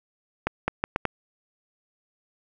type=accelerating click train; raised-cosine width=0.5 ms; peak=-8 dBFS; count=5; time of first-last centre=0.47-1.053 s; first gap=210 ms; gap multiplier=0.76; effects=none